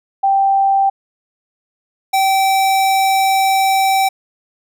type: tone pair in turn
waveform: sine / square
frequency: 784 / 773.2 Hz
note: G5 / G5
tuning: 0 / -24 cents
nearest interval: unison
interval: 24 cents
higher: first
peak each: -10 / -12 dBFS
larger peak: first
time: 0.23-0.9 / 2.13-4.09 s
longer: second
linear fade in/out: 10 ms
effects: none